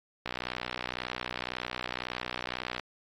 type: click train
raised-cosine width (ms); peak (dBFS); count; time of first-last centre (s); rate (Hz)
0.3; -17; 158; 0.26-2.796; 61.9
effects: AAC 48 kbps